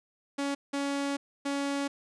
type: tone bursts at uneven times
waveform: sawtooth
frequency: 280.6 Hz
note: C#4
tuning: 21 cents sharp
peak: -25 dBFS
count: 3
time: 0.38-0.55 / 0.73-1.17 / 1.45-1.88 s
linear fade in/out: 10 ms
effects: resampled to 22050 Hz